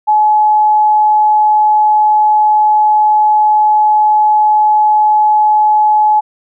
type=tone; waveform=sine; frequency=851 Hz; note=G#5; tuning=42 cents sharp; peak=-6 dBFS; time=0.07-6.21 s; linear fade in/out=20 ms; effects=none